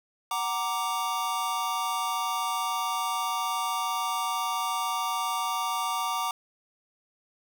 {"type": "chord", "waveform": "square", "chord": "Gb augmented", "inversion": "none", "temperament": "equal with one note detuned", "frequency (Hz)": [747.7, 932.3, 1174.7], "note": ["Gb5", "Bb5", "D6"], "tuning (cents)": [18, 0, 0], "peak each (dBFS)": [-35, -32, -31], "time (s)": [0.31, 6.31], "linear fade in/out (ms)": 2, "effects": []}